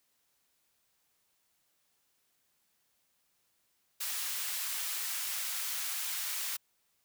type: high-pass noise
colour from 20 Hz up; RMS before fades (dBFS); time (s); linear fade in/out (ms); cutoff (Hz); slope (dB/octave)
white; -36; 4-6.57; 10; 1200; 12
effects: white hiss -75 dBFS RMS until 7.04 s